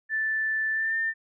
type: tone with pitch glide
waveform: sine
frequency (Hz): 1760 to 1801.1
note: A6 to A6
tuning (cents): 0 to +40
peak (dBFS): -24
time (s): 0.09-1.14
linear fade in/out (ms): 50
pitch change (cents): +40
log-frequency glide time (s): 0.72-0.97
effects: none